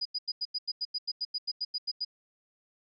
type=tone bursts; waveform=sine; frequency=4924 Hz; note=D#8; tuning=19 cents flat; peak=-29 dBFS; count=16; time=0.01-2.049 s; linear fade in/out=10 ms; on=44 ms; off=89 ms; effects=none